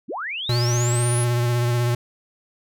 sine linear sweep, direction up, 146.83 to 10700 Hz, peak -26 dBFS, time 0.08-1.25 s, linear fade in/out 20 ms
square tone with vibrato, 120.4 Hz, B2, 44 cents flat, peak -19 dBFS, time 0.49-1.95 s, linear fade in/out 5 ms, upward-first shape sine, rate 16 Hz, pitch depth 24 cents each way
effects none

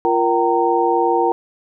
sine tone cluster, 346 / 468.6 / 770 / 921 Hz, F4 / A#4 / G5 / A#5, -16 / +9 / -31 / -21 cents, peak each -19 dBFS, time 0.05-1.32 s, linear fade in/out 0 ms, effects none

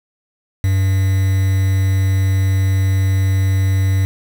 triangle tone with quantisation, 96 Hz, G2, 36 cents flat, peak -10 dBFS, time 0.64-4.05 s, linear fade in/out 0 ms, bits 5, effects none

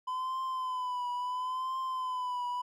triangle tone with vibrato, 1012 Hz, B5, 42 cents sharp, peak -30 dBFS, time 0.07-2.62 s, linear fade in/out 10 ms, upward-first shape triangle, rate 0.73 Hz, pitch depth 63 cents each way, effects none

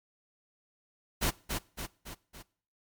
pink noise with echo, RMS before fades -28 dBFS, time 1.21-1.31 s, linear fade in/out 20 ms, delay 280 ms, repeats 4, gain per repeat -5 dB, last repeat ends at 2.43 s, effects noise-tail reverb RT60 0.5 s tail -22 dB re dry + MP3 96 kbps

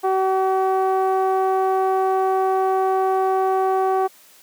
sawtooth tone with low-pass filter, 380 Hz, F#4, 46 cents sharp, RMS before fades -19 dBFS, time 0.03-4.08 s, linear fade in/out 20 ms, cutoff 920 Hz, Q 2.9, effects white hiss -50 dBFS RMS until 4.42 s + high-pass 200 Hz 12 dB/octave

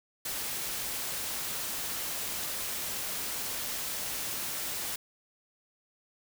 white noise, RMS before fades -35 dBFS, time 0.25-4.96 s, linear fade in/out 5 ms, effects none

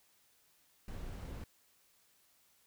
brown noise, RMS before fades -44 dBFS, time 0.88-1.44 s, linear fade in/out 2 ms, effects white hiss -70 dBFS RMS until 2.66 s

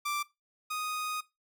sawtooth tone pair in turn, 1174.7 / 1244.3 Hz, D6 / D#6, 0 / 0 cents, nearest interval minor second, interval 100 cents, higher second, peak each -27 / -29 dBFS, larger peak first, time 0.05-0.23 / 0.7-1.21 s, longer second, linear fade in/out 10 ms, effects noise-tail reverb RT60 0.2 s tail -18 dB re dry

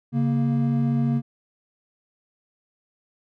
triangle tone pair together, 138.15 / 233.1 Hz, C#3 / A#3, -6 / 0 cents, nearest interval major sixth, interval 906 cents, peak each -20 dBFS, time 0.12-1.22 s, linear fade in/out 50 ms, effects none

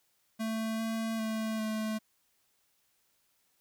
square tone with pitch steps, 222.2 / 224.2 / 220.3 / 217.6 Hz, A3 / A3 / A3 / A3, +17 / +33 / +2 / -19 cents, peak -32 dBFS, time 0.39-1.99 s, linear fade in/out 20 ms, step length 400 ms, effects white hiss -73 dBFS RMS until 3.6 s

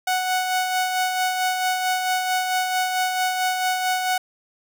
sawtooth tone with tremolo, 740 Hz, F#5, in tune, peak -15 dBFS, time 0.07-4.18 s, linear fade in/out 5 ms, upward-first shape sine, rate 4.5 Hz, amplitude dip 40%, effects none

